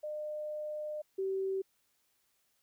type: tone pair in turn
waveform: sine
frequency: 605 / 384.4 Hz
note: D#5 / G4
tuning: -49 / -34 cents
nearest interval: minor sixth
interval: 785 cents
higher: first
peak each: -36 / -31 dBFS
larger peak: second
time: 0.03-1.02 / 1.18-1.62 s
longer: first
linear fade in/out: 10 ms
effects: white hiss -75 dBFS RMS until 2.62 s